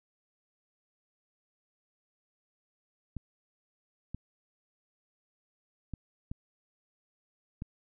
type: clicks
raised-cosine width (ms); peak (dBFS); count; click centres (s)
5; -25; 5; 3.167 / 4.146 / 5.937 / 6.315 / 7.621
effects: none